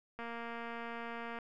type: click train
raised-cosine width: 0.5 ms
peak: -29 dBFS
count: 280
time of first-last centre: 0.19-1.387 s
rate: 233 Hz
effects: none

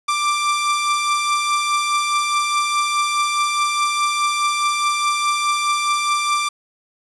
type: beating tone pair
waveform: sawtooth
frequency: 1174.7 / 1179.5 Hz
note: D6 / D6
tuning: 0 / +7 cents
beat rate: 4.8 Hz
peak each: -22 / -14 dBFS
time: 0.08-6.49 s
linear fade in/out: 10 ms
effects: resampled to 24000 Hz + 7-bit

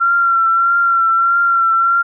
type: tone with vibrato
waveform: sine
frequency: 1366 Hz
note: F6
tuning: 39 cents flat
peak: -10 dBFS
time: 0-2.03 s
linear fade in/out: 20 ms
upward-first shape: triangle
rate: 1.6 Hz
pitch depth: 32 cents each way
effects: none

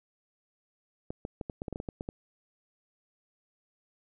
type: clicks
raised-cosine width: 2 ms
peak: -22 dBFS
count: 12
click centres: 1.105 / 1.251 / 1.412 / 1.498 / 1.619 / 1.682 / 1.727 / 1.759 / 1.801 / 1.888 / 2.009 / 2.089 s
effects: none

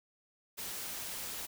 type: noise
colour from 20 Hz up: white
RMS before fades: -41 dBFS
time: 0.57-1.47 s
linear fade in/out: 20 ms
effects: none

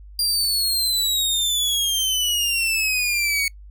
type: exponential sweep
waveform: sawtooth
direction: down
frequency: 4796 to 2217 Hz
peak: -16 dBFS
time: 0.19-3.48 s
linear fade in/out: 2 ms
effects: noise-tail reverb RT60 0.1 s tail -25 dB re dry + added 50 Hz sine -39 dBFS peak until 3.7 s

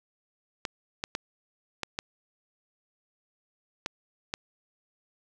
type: clicks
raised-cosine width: 0.2 ms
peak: -13 dBFS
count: 7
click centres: 0.652 / 1.039 / 1.151 / 1.833 / 1.989 / 3.861 / 4.339 s
effects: none

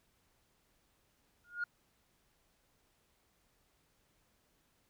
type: tone with exponential growth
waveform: sine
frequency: 1428 Hz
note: F6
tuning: 38 cents sharp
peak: -29 dBFS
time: 1.44-1.64 s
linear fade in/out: 5 ms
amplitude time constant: 42 ms
effects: tanh soft clip ceiling -29 dBFS + pink hiss -74 dBFS RMS until 4.89 s

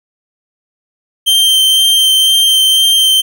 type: tone with vibrato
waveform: 45% pulse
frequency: 3136 Hz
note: G7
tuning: in tune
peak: -7 dBFS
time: 1.26-3.22 s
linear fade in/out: 20 ms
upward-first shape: sine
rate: 2 Hz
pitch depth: 12 cents each way
effects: none

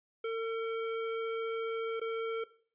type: tone with dropouts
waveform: square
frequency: 452.4 Hz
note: A4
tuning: 48 cents sharp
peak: -33 dBFS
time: 0.24-2.44 s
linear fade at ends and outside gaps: 5 ms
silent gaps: 1.998-2.014 s
effects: noise-tail reverb RT60 0.5 s tail -18 dB re dry + resampled to 8000 Hz

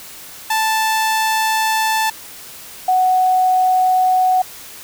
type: tone pair in turn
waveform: sawtooth / sine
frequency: 880 / 741.6 Hz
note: A5 / F#5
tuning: 0 / +4 cents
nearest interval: minor third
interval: 296 cents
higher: first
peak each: -11 dBFS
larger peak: neither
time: 0.5-2.1 / 2.88-4.42 s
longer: first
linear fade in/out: 5 ms
effects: white hiss -36 dBFS RMS until 4.83 s

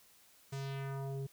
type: tone with low-pass filter sweep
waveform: square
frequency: 136.8 Hz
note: C#3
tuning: 23 cents flat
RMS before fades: -40 dBFS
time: 0.52-1.27 s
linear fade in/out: 10 ms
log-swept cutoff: 8500 to 310 Hz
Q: 1.6
effects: white hiss -64 dBFS RMS until 1.32 s

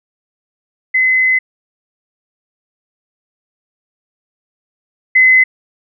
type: tone pair in turn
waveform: sine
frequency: 2037 / 2037 Hz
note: C7 / C7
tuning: -47 / -47 cents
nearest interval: unison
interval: 0 cents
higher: neither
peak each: -9 / -5 dBFS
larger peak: second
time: 0.94-1.39 / 5.15-5.44 s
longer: first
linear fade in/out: 10 ms
effects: none

